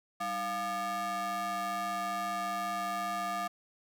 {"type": "ring-modulated tone", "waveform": "square", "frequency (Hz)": 253.1, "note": "B3", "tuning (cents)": 43, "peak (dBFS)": -30, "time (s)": [0.2, 3.48], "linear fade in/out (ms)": 10, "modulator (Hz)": 955, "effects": []}